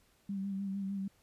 sine tone with vibrato, 196 Hz, G3, in tune, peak -34 dBFS, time 0.29-1.08 s, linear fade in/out 5 ms, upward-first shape sine, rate 6.6 Hz, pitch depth 34 cents each way, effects pink hiss -69 dBFS RMS until 1.22 s + resampled to 32000 Hz

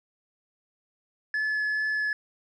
sine tone with vibrato, 1718 Hz, A6, 42 cents flat, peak -22 dBFS, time 1.34-2.13 s, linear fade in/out 2 ms, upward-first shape triangle, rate 2.4 Hz, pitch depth 9 cents each way, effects tanh soft clip ceiling -24 dBFS

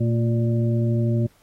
harmonic tone with a mistuned harmonic, 117.2 Hz, A#2, 10 cents sharp, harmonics 1 / 2 / 3 / 5, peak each -19 / -25 / -29 / -33 dBFS, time 0-1.27 s, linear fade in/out 10 ms, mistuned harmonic 2, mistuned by -45 cents, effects pink hiss -60 dBFS RMS until 1.42 s + AAC 48 kbps

